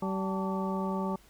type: harmonic tone with a mistuned harmonic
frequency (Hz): 191.7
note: G3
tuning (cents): -38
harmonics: 1 / 2 / 3 / 4 / 5 / 6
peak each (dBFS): -31 / -37 / -39 / -45 / -37 / -40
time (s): 0.02-1.16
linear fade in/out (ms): 5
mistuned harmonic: 5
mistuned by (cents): -130
effects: added 50 Hz sine -60 dBFS peak until 1.29 s + pink hiss -60 dBFS RMS until 1.29 s